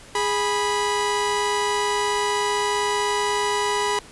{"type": "tone pair together", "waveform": "sawtooth", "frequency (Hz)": [413.4, 983.2], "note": ["G#4", "B5"], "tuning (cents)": [-8, -8], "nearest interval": "octave + minor third", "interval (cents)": 1500, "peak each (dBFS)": [-20, -19], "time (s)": [0.15, 3.99], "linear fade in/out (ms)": 2, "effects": ["pink hiss -45 dBFS RMS until 4.11 s", "resampled to 24000 Hz"]}